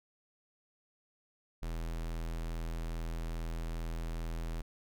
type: tone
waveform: square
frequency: 41.2 Hz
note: E1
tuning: in tune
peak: -36 dBFS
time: 1.62-4.62 s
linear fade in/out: 10 ms
effects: none